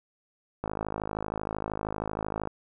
click train, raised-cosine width 1 ms, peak -17 dBFS, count 98, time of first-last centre 0.64-2.474 s, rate 52.9 Hz, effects none

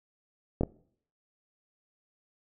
clicks, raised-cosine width 2 ms, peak -13 dBFS, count 2, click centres 0.61 / 0.634 s, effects noise-tail reverb RT60 0.6 s tail -22 dB re dry

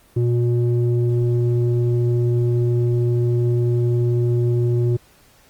square tone with low-pass filter, 120 Hz, B2, 49 cents flat, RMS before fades -18 dBFS, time 0.16-4.97 s, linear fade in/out 10 ms, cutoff 290 Hz, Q 6.8, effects pink hiss -53 dBFS RMS until 5.49 s + Opus 24 kbps

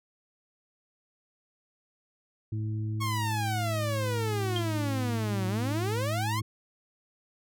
harmonic tone, 108.2 Hz, A2, 29 cents flat, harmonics 1 / 2 / 3, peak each -29 / -42 / -41 dBFS, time 2.52-6.42 s, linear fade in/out 5 ms
sawtooth exponential two-way sweep, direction down then up, 1108.7 to 182.5 to 1108.7 Hz, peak -27 dBFS, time 3-6.41 s, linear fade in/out 20 ms, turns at 5.47 s
sine tone with exponential decay, 3192 Hz, G7, 31 cents sharp, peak -27 dBFS, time 4.56-4.67 s, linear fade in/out 2 ms, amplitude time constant 22 ms
effects none

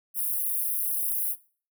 white high-pass noise, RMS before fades -28 dBFS, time 0.14-1.36 s, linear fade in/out 50 ms, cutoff 9600 Hz, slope 96 dB/octave, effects noise-tail reverb RT60 0.4 s tail -19 dB re dry

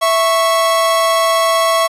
45% pulse tone pair together, 659.3 / 1104 Hz, E5 / C#6, 0 / -7 cents, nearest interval major sixth, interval 893 cents, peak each -14 dBFS, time 0.01-1.88 s, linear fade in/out 20 ms, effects resampled to 32000 Hz

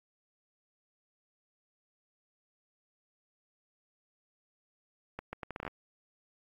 accelerating click train, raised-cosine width 0.5 ms, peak -23 dBFS, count 10, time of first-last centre 5.19-5.678 s, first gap 140 ms, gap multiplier 0.73, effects AAC 32 kbps

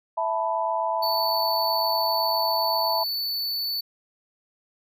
sine chord, E suspended fourth, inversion none, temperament equal, 659.3 / 880 / 987.8 Hz, E5 / A5 / B5, 0 / 0 / 0 cents, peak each -27 dBFS, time 0.17-3.04 s, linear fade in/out 10 ms
square tone, 4482 Hz, C#8, 18 cents sharp, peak -26 dBFS, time 1.02-3.81 s, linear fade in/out 10 ms
effects none

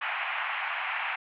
white band-pass noise, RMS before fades -32 dBFS, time 0.01-1.16 s, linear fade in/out 10 ms, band 720 to 2700 Hz, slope 48 dB/octave, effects none

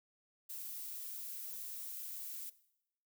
violet noise, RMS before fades -45 dBFS, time 0.49-2.5 s, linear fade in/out 10 ms, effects noise-tail reverb RT60 0.8 s tail -18 dB re dry

